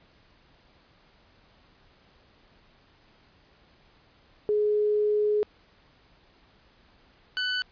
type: tone pair in turn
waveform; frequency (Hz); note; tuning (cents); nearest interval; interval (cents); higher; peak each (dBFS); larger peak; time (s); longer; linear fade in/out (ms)
sine / 20% pulse; 420 / 1496.7; G#4 / F#6; +19 / +19; octave + minor seventh; 2200; second; -21; neither; 4.49-5.43 / 7.37-7.62; first; 0
effects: pink hiss -60 dBFS RMS until 7.71 s + resampled to 11025 Hz